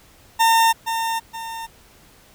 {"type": "tone with echo", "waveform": "40% pulse", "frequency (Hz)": 909, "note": "A#5", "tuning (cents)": -44, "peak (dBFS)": -12, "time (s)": [0.39, 0.73], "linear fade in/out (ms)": 20, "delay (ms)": 470, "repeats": 2, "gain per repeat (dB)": -8, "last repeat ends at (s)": 1.67, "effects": ["pink hiss -51 dBFS RMS until 2.34 s"]}